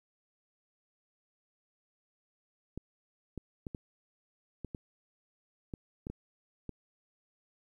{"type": "clicks", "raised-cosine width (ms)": 3, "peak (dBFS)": -26, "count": 10, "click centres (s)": [2.776, 3.377, 3.668, 3.748, 4.647, 4.748, 5.738, 6.069, 6.1, 6.693], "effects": ["11-bit"]}